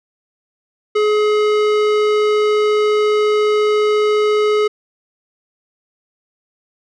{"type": "tone with tanh clipping", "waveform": "sine", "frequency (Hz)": 422.8, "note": "G#4", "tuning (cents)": 31, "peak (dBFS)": -14, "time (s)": [0.95, 4.68], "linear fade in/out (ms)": 10, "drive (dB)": 18, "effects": []}